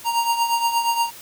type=tone with tremolo; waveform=square; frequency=932.3 Hz; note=A#5; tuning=in tune; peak=-16 dBFS; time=0.04-1.11 s; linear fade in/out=50 ms; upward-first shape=triangle; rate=8.5 Hz; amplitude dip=70%; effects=white hiss -41 dBFS RMS until 1.21 s